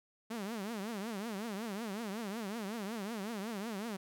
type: tone with vibrato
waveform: sawtooth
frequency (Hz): 212.8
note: G#3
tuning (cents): +42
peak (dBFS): -34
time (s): 0.3-3.97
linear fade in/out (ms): 10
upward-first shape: triangle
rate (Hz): 5.4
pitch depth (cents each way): 230
effects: none